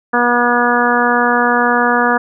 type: harmonic tone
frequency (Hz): 241.6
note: B3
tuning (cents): -38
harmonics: 1 / 2 / 3 / 4 / 5 / 6 / 7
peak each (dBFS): -18 / -18 / -18 / -18 / -18 / -18 / -18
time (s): 0.13-2.18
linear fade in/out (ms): 10
effects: none